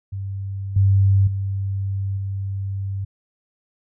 sine tone with level steps, 97.8 Hz, G2, 4 cents flat, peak -25 / -12 / -21 / -23 dBFS, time 0.12-3.05 s, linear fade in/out 10 ms, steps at 0.76 / 1.27 / 2.17 s, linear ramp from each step 5 ms, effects none

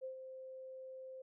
sine tone with ADSR envelope, 522 Hz, C5, 4 cents flat, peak -40 dBFS, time 0.01-1.22 s, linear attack 32 ms, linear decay 110 ms, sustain -7 dB, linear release 6 ms, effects none

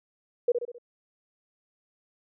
sine tone with echo, 481.4 Hz, B4, 44 cents flat, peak -18 dBFS, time 0.48-0.52 s, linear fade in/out 5 ms, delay 66 ms, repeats 4, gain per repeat -6 dB, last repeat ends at 0.784 s, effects none

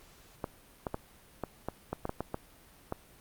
clicks, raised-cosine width 1 ms, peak -19 dBFS, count 11, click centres 0.442 / 0.868 / 0.944 / 1.437 / 1.686 / 1.93 / 2.054 / 2.094 / 2.206 / 2.344 / 2.924 s, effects pink hiss -58 dBFS RMS until 3.2 s + Opus 48 kbps

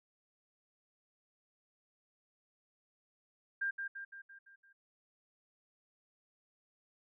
sine tone with echo, 1595 Hz, G6, 30 cents sharp, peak -32 dBFS, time 3.61-3.71 s, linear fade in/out 10 ms, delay 170 ms, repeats 6, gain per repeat -5 dB, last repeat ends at 4.73 s, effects none

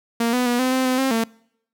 sawtooth tone with pitch steps, 232.5 / 249 / 242.1 / 256.6 / 259.6 / 255.8 / 266 / 226.6 Hz, A#3 / B3 / B3 / C4 / C4 / C4 / C4 / A#3, -4 / +14 / -34 / -34 / -13 / -39 / +29 / -49 cents, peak -14 dBFS, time 0.2-1.24 s, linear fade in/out 5 ms, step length 130 ms, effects noise-tail reverb RT60 0.7 s tail -25 dB re dry

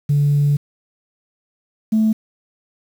sine tone pair in turn, 144.4 / 218.7 Hz, D3 / A3, -29 / -10 cents, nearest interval perfect fifth, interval 719 cents, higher second, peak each -11 dBFS, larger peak neither, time 0.09-0.57 / 1.92-2.13 s, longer first, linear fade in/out 10 ms, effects tanh soft clip ceiling -9 dBFS + 7-bit

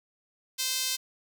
sawtooth tone with high-pass filter, 519 Hz, C5, 14 cents flat, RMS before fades -30 dBFS, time 0.58-0.97 s, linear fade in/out 20 ms, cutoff 4200 Hz, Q 1.2, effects none

